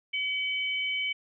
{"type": "tone pair together", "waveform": "sine", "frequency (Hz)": [2277, 3039], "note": ["C#7", "F#7"], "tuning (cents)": [46, 46], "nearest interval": "perfect fourth", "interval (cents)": 500, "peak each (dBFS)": [-29, -32], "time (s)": [0.13, 1.13], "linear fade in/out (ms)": 10, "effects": []}